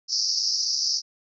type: band-pass noise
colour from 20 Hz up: white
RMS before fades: -25 dBFS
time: 0.08-1.02 s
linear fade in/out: 50 ms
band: 4700 to 5700 Hz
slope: 96 dB/octave
effects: none